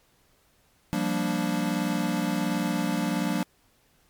square chord, G minor seventh, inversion third, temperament equal, 174.61 / 196 / 233.1 / 293.7 Hz, F3 / G3 / Bb3 / D4, 0 / 0 / 0 / 0 cents, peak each -31 dBFS, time 0.93-3.43 s, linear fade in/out 0 ms, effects pink hiss -64 dBFS RMS until 4.09 s + MP3 96 kbps

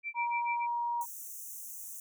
sine tone with tremolo, 2342 Hz, D7, 5 cents flat, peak -32 dBFS, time 0.03-0.67 s, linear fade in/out 50 ms, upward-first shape sine, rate 6.8 Hz, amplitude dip 100%
sine tone, 948 Hz, A#5, 29 cents sharp, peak -30 dBFS, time 0.14-1.06 s, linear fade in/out 50 ms
white high-pass noise, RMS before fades -44 dBFS, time 1.01-2 s, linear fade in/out 2 ms, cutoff 5900 Hz, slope 96 dB/octave
effects none

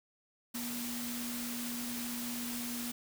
sine tone in noise, 240 Hz, B3, 49 cents flat, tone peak -39 dBFS, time 0.54-2.92 s, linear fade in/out 10 ms, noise white, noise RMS -41 dBFS, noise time 0.54-2.92 s, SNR -1 dB, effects none

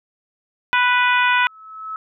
harmonic tone, 493.9 Hz, B4, in tune, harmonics 2 / 3 / 4 / 5 / 6 / 7, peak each -18 / -18 / -23 / -21 / -28 / -30 dBFS, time 0.73-1.47 s, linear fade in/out 0 ms
sine tone with exponential growth, 1297 Hz, E6, 28 cents flat, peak -24 dBFS, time 1.04-1.96 s, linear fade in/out 1 ms, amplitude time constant 200 ms
effects none

